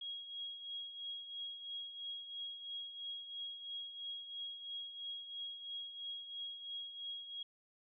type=tone with tremolo; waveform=sine; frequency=3295 Hz; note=G#7; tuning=14 cents flat; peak=-40 dBFS; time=0.01-7.43 s; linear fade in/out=5 ms; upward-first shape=triangle; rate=3 Hz; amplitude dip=65%; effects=none